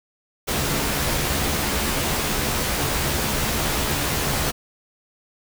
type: noise with comb filter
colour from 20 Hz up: pink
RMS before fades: -23 dBFS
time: 0.47-4.52 s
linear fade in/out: 20 ms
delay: 14 ms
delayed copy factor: +0.55
effects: none